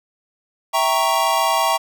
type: chord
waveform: square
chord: E diminished seventh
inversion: none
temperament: equal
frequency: 659.3 / 784 / 932.3 / 1108.7 Hz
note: E5 / G5 / Bb5 / Db6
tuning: 0 / 0 / 0 / 0 cents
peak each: -23 / -23 / -21 / -22 dBFS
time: 0.73-1.78 s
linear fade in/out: 20 ms
effects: none